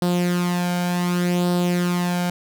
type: tone with flanger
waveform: sawtooth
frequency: 176.9 Hz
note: F3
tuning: 23 cents sharp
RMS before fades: -21 dBFS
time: 0.02-2.3 s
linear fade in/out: 2 ms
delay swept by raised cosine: 0.22 to 1.32 ms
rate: 0.67 Hz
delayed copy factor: +0.6
effects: none